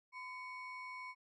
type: ring-modulated tone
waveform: triangle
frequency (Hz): 1622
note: G#6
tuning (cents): -41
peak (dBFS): -40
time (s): 0.12-1.15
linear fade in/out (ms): 50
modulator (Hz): 605
effects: resampled to 24000 Hz